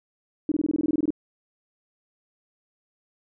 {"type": "tone bursts", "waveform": "sine", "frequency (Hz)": 305.3, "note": "D#4", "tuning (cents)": -33, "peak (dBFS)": -19, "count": 13, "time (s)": [0.49, 1.105], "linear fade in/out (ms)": 2, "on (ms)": 27, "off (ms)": 22, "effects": []}